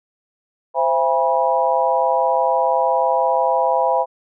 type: tone cluster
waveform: sine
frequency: 520 / 669 / 815 / 972 Hz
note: C5 / E5 / G#5 / B5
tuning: -11 / +25 / -33 / -28 cents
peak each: -20 dBFS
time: 0.74-4.06 s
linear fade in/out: 50 ms
effects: none